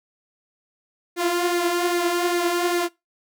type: tone with flanger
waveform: sawtooth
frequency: 349.2 Hz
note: F4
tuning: in tune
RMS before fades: -22 dBFS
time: 1.16-2.89 s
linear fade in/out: 50 ms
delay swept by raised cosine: 0.46 to 5.06 ms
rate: 2.5 Hz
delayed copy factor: +0.5
effects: noise-tail reverb RT60 0.2 s tail -21 dB re dry